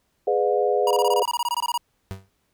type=chord; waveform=sine; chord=G# diminished seventh; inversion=none; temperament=just; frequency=415.3 / 498.4 / 598 / 717.6 Hz; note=G#4 / B4 / D5 / F5; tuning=0 / +16 / +31 / +47 cents; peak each=-22 / -23 / -26 / -25 dBFS; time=0.27-1.23 s; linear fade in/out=5 ms
type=tone bursts; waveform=square; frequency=957 Hz; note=A#5; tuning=45 cents sharp; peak=-22 dBFS; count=16; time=0.87-1.777 s; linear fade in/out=2 ms; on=37 ms; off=21 ms
type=tone with exponential decay; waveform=35% pulse; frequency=96.2 Hz; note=G2; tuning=32 cents flat; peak=-25 dBFS; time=2.11-2.29 s; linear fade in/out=0 ms; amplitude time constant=39 ms
effects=pink hiss -70 dBFS RMS until 2.53 s